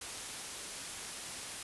white low-pass noise, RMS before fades -45 dBFS, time 0.01-1.63 s, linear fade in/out 5 ms, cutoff 11000 Hz, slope 96 dB/octave, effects none

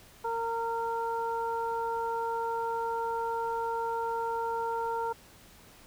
harmonic tone, 460 Hz, A#4, 23 cents flat, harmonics 1 / 2 / 3, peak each -34 / -31 / -40 dBFS, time 0.24-5.13 s, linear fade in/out 10 ms, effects pink hiss -55 dBFS RMS until 5.86 s

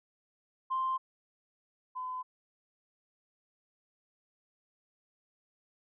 sine tone pair in turn, 1046.5 / 1016.1 Hz, C6 / B5, 0 / +49 cents, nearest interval minor second, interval 51 cents, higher first, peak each -28 / -35 dBFS, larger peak first, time 0.7-0.98 / 1.95-2.23 s, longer neither, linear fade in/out 20 ms, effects tanh soft clip ceiling -24 dBFS

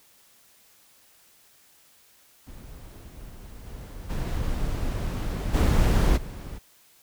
brown noise with level steps, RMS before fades -43 / -39 / -28 / -19 / -36 dBFS, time 2.46-6.59 s, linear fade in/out 20 ms, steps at 3.65 / 4.09 / 5.53 / 6.16 s, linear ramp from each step 20 ms, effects white hiss -58 dBFS RMS until 7.02 s

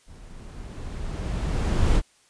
brown noise with level ramp, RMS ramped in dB -45 to -18 dBFS, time 0.06-2.02 s, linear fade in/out 50 ms, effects white hiss -60 dBFS RMS until 2.29 s + resampled to 22050 Hz

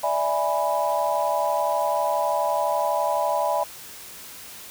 sine chord, E dominant seventh, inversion third, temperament equal, 587.3 / 659.3 / 830.6 / 987.8 Hz, D5 / E5 / G#5 / B5, 0 / 0 / 0 / 0 cents, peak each -26 dBFS, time 0.03-3.64 s, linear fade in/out 10 ms, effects white hiss -41 dBFS RMS until 4.7 s

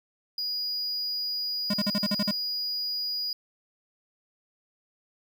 triangle tone, 4900 Hz, D#8, 27 cents flat, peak -27 dBFS, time 0.38-3.33 s, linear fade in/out 2 ms
square tone bursts, 205 Hz, G#3, 22 cents flat, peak -25 dBFS, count 8, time 1.7-2.312 s, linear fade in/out 5 ms, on 38 ms, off 44 ms
effects none

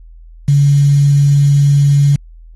sine tone with quantisation, 142.3 Hz, C#3, 46 cents sharp, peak -6 dBFS, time 0.48-2.16 s, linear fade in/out 5 ms, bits 5, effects added 41 Hz sine -34 dBFS peak until 2.55 s + AAC 32 kbps

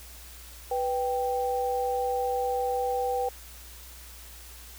sine tone pair together, 493.9 / 784 Hz, B4 / G5, 0 / 0 cents, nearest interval minor sixth, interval 800 cents, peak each -28 dBFS, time 0.71-3.29 s, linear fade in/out 5 ms, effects added 60 Hz sine -47 dBFS peak until 4.78 s + white hiss -48 dBFS RMS until 4.78 s

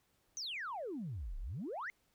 sine exponential two-way sweep, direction down then up, 6400 to 30.34 to 2169 Hz, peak -38 dBFS, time 0.37-1.9 s, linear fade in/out 0 ms, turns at 1.38 s, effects tanh soft clip ceiling -35 dBFS + pink hiss -75 dBFS RMS until 2.14 s

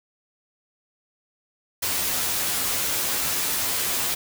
white noise with comb filter, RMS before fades -25 dBFS, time 1.82-4.15 s, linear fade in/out 10 ms, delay 11 ms, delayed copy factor +0.6, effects none

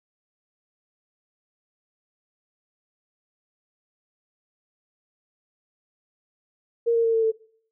sine tone with pitch steps, 466.3 / 460.7 / 455.1 / 449.6 / 444.2 Hz, A#4 / A#4 / A#4 / A4 / A4, +1 / -20 / -42 / +37 / +16 cents, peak -17 dBFS, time 6.86-7.32 s, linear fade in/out 20 ms, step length 92 ms, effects noise-tail reverb RT60 0.5 s tail -19 dB re dry

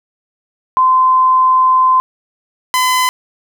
sine / sawtooth tone pair in turn, 1032 / 1014.9 Hz, C6 / B5, -24 / +47 cents, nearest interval unison, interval 29 cents, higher first, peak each -7 dBFS, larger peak neither, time 0.77-2 / 2.74-3.09 s, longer first, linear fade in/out 0 ms, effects none

